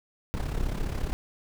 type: noise with amplitude modulation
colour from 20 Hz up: brown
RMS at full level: -26 dBFS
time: 0.34-1.13 s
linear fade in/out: 0 ms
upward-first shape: sine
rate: 34.6 Hz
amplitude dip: 70%
effects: none